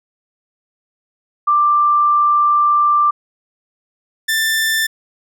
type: tone pair in turn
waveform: sine / sawtooth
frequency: 1181 / 1775.1 Hz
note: D6 / A6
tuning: +9 / +15 cents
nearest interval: perfect fifth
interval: 706 cents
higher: second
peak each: -10 / -11 dBFS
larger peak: first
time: 1.47-3.11 / 4.28-4.87 s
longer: first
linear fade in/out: 10 ms
effects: none